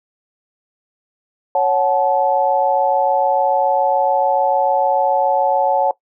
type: chord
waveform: sine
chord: F# minor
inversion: second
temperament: equal with one note detuned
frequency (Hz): 554.4 / 740 / 866.9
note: C#5 / F#5 / A5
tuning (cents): 0 / 0 / -26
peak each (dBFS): -17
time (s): 1.55-5.91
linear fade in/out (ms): 2
effects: noise-tail reverb RT60 0.1 s tail -19 dB re dry